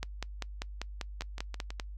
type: two click trains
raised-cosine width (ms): 0.2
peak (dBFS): -23 / -18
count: 4 / 10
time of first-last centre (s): 1.22-1.705 / 0.03-1.798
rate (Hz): 6.19 / 5.09
effects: noise-tail reverb RT60 0.1 s tail -24 dB re dry + added 50 Hz sine -40 dBFS peak until 1.97 s